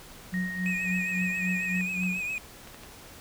sine tone with tremolo, 182.9 Hz, F#3, 20 cents flat, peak -26 dBFS, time 0.32-2.21 s, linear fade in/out 20 ms, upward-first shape sine, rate 3.6 Hz, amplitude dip 80%
sine tone, 1864.7 Hz, A#6, in tune, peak -33 dBFS, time 0.34-1.81 s, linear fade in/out 0 ms
triangle tone with vibrato, 2504 Hz, D#7, 10 cents sharp, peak -28 dBFS, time 0.66-2.38 s, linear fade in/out 0 ms, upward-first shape triangle, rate 7.4 Hz, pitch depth 63 cents each way
clicks, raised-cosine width 0.3 ms, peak -30 dBFS, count 4, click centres 2.035 / 2.674 / 2.745 / 2.835 s
effects pink hiss -48 dBFS RMS until 3.2 s

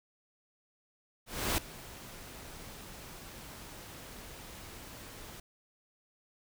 pink noise with ADSR envelope, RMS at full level -29 dBFS, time 1.26-5.4 s, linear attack 320 ms, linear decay 3 ms, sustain -19 dB, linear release 4 ms, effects none

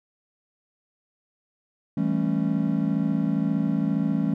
triangle chord, A dominant seventh, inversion second, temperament just, 165 / 198 / 220 / 275 Hz, E3 / G3 / A3 / C#4, +2 / +18 / 0 / -14 cents, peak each -25 dBFS, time 1.97-4.34 s, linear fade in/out 5 ms, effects none

